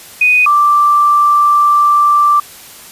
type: tone pair in turn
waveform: sine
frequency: 2489 / 1174.7 Hz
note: D#7 / D6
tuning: 0 / 0 cents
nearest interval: octave + minor second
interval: 1300 cents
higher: first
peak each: -6 dBFS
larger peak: neither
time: 0.21-0.46 / 0.46-2.4 s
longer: second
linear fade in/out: 5 ms
effects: white hiss -35 dBFS RMS until 2.91 s + resampled to 32000 Hz